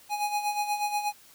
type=tone with tremolo; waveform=square; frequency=830.6 Hz; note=G#5; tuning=in tune; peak=-25 dBFS; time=0.09-1.13 s; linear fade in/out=50 ms; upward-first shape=sine; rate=8.3 Hz; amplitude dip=65%; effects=white hiss -55 dBFS RMS until 1.34 s